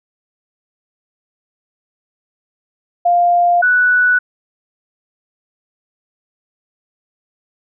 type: tone pair in turn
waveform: sine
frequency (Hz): 700 / 1480.3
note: F5 / F#6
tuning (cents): +4 / 0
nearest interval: octave + minor second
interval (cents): 1296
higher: second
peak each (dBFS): -9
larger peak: neither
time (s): 3.05-3.62 / 3.62-4.19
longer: neither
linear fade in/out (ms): 10
effects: none